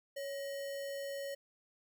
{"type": "tone with sample-and-hold", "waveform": "sine", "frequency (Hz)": 557, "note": "C#5", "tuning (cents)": 8, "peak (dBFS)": -38, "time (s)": [0.16, 1.35], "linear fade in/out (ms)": 10, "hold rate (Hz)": 2450, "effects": []}